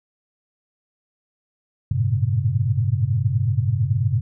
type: tone cluster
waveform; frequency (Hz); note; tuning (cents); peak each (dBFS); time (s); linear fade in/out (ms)
sine; 96.1 / 108.6 / 117.5 / 136; G2 / A2 / A#2 / C#3; -34 / -22 / +14 / -33; -23; 1.91-4.21; 5
effects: none